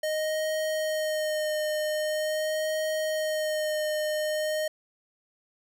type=tone with vibrato; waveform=square; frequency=618 Hz; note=D#5; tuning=12 cents flat; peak=-27 dBFS; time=0.03-4.68 s; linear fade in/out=5 ms; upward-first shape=sine; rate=0.44 Hz; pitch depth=19 cents each way; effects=none